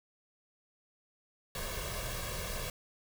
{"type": "noise with comb filter", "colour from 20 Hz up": "pink", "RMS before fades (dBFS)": -38, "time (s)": [1.55, 2.7], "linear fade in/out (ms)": 2, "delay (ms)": 1.8, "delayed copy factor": 0.8, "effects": []}